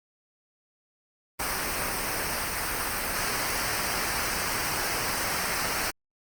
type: noise with comb filter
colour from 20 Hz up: pink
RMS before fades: -29 dBFS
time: 1.39-5.91 s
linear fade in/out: 10 ms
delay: 0.28 ms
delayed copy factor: -0.65
effects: Opus 24 kbps